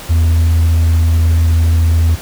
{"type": "tone", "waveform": "sine", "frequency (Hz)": 82.4, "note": "E2", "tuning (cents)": 0, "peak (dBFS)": -5, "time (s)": [0.09, 2.16], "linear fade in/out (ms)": 20, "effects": ["tanh soft clip ceiling -7 dBFS", "pink hiss -30 dBFS RMS until 2.21 s"]}